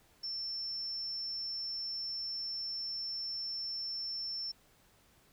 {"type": "tone", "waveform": "sine", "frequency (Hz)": 5380, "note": "E8", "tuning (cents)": 34, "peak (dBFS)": -36, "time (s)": [0.23, 4.52], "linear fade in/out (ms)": 10, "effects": ["pink hiss -66 dBFS RMS until 5.32 s"]}